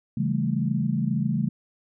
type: chord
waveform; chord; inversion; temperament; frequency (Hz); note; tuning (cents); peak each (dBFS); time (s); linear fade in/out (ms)
sine; A dominant seventh; first; just; 137.5 / 165 / 198 / 220; C#3 / E3 / G3 / A3; -14 / +2 / +18 / 0; -27 / -28 / -28 / -27; 0.17-1.49; 5
effects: none